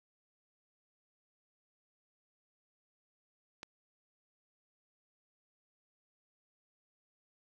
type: click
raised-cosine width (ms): 0.2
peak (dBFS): -26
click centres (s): 3.631
effects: none